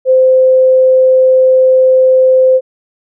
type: tone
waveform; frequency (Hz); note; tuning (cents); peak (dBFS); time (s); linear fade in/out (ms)
sine; 518; C5; -17; -4; 0.05-2.61; 50
effects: none